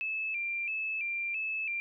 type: tone with vibrato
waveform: sine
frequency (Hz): 2489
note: D#7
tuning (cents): 0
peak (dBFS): -31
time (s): 0.01-1.8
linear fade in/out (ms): 0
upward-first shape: square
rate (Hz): 1.5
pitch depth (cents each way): 81
effects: none